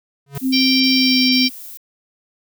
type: tone with exponential growth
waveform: square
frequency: 140 Hz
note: C#3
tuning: 18 cents sharp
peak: -21 dBFS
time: 0.26-0.38 s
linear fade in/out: 5 ms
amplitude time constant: 25 ms
type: noise bursts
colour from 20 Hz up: violet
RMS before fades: -35 dBFS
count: 3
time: 0.35-1.772 s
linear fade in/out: 0 ms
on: 450 ms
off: 36 ms
type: tone with pitch glide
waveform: sine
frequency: 261.6 to 255.2 Hz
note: C4 to C4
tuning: 0 to -43 cents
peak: -15 dBFS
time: 0.41-1.5 s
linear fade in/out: 50 ms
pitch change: -43 cents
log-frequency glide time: 0.92-1.21 s
type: harmonic tone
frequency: 784 Hz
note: G5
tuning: in tune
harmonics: 3 / 4 / 5 / 6 / 7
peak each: -21 / -23 / -24 / -20 / -19 dBFS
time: 0.52-1.49 s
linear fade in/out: 20 ms
effects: none